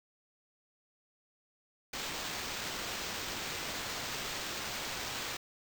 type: noise with sample-and-hold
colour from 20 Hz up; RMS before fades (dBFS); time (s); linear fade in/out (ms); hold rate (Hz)
violet; -39; 1.93-5.37; 5; 11025
effects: none